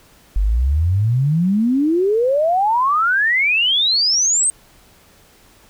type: exponential sweep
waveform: sine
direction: up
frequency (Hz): 45.58 to 8580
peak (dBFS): -13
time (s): 0.36-4.5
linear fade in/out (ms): 0
effects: pink hiss -50 dBFS RMS until 5.69 s